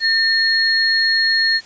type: tone pair together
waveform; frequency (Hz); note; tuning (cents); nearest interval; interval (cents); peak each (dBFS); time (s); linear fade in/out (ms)
sine; 1807 / 4298; A6 / C8; +46 / +46; octave + minor third; 1500; -16; 0-1.61; 50
effects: white hiss -43 dBFS RMS until 1.65 s + resampled to 16000 Hz